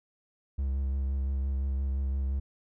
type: tone with vibrato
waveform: triangle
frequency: 67.6 Hz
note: C#2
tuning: 43 cents flat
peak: -25 dBFS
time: 0.58-2.4 s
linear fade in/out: 10 ms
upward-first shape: sine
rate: 5.8 Hz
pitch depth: 26 cents each way
effects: none